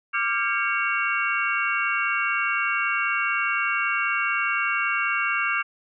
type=tone cluster; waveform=sine; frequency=1179 / 1390 / 1606 / 2235 / 2742 Hz; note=D6 / F6 / G6 / C#7 / F7; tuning=+6 / -9 / +41 / +14 / -32 cents; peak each=-28 dBFS; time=0.13-5.63 s; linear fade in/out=20 ms; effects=none